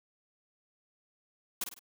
white noise with echo, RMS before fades -33 dBFS, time 1.61-1.64 s, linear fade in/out 5 ms, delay 51 ms, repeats 3, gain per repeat -7 dB, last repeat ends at 1.793 s, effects none

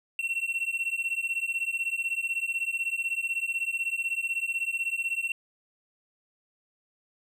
triangle beating tone pair, 2710 / 2726 Hz, E7 / F7, +47 / -43 cents, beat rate 16 Hz, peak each -29 dBFS, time 0.19-5.32 s, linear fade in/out 2 ms, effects none

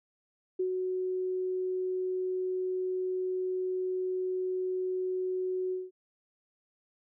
sine tone with ADSR envelope, 370 Hz, F#4, in tune, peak -26 dBFS, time 0.59-5.91 s, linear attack 9 ms, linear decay 92 ms, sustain -3 dB, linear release 190 ms, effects none

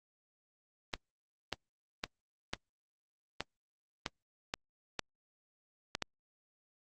clicks, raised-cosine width 0.2 ms, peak -16 dBFS, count 10, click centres 0.938 / 1.527 / 2.039 / 2.535 / 3.406 / 4.062 / 4.539 / 4.993 / 5.951 / 6.023 s, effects Opus 24 kbps

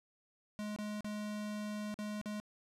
square tone with dropouts, 210 Hz, G#3, 19 cents sharp, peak -39 dBFS, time 0.59-2.4 s, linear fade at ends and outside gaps 0 ms, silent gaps 0.762-0.787 / 1.007-1.045 / 1.942-1.989 / 2.214-2.258 s, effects low-pass 11000 Hz 12 dB/octave

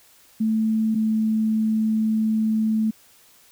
sine tone pair in turn, 220 / 218.9 Hz, A3 / A3, 0 / -9 cents, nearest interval unison, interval 9 cents, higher first, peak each -18 dBFS, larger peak neither, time 0.4-0.95 / 0.95-2.91 s, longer second, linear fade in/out 10 ms, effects white hiss -54 dBFS RMS until 3.51 s

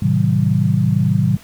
sine chord, A diminished seventh, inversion none, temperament just, 110 / 132 / 158.4 / 190.08 Hz, A2 / C3 / Eb3 / Gb3, 0 / +16 / +31 / +47 cents, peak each -18 dBFS, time 0.02-1.37 s, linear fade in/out 5 ms, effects pink hiss -44 dBFS RMS until 1.43 s

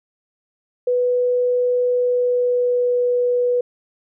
sine tone with pitch glide, 493.9 to 490.5 Hz, B4 to B4, 0 to -12 cents, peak -15 dBFS, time 0.87-3.61 s, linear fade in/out 5 ms, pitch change -12 cents, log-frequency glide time 1.86-2.99 s, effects none

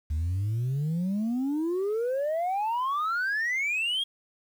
sine exponential sweep, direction up, 73.42 to 3309 Hz, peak -23 dBFS, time 0.1-4.04 s, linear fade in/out 10 ms, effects tanh soft clip ceiling -24 dBFS + 9-bit

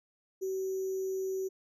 sine tone with sample-and-hold, 380 Hz, F#4, 46 cents sharp, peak -31 dBFS, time 0.41-1.49 s, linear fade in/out 20 ms, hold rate 6300 Hz, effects resampled to 32000 Hz

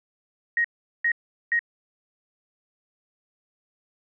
sine tone bursts, 1878 Hz, A#6, 12 cents sharp, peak -19 dBFS, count 3, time 0.57-1.592 s, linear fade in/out 2 ms, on 74 ms, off 400 ms, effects none

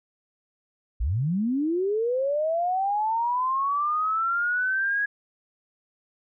sine linear sweep, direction up, 46.68 to 1671 Hz, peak -22 dBFS, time 1-5.06 s, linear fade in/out 10 ms, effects none

